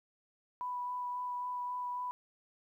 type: tone with vibrato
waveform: sine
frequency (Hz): 987.8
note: B5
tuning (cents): 0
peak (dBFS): -35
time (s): 0.61-2.11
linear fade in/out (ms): 0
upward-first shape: sine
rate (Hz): 3.7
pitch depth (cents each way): 10
effects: 12-bit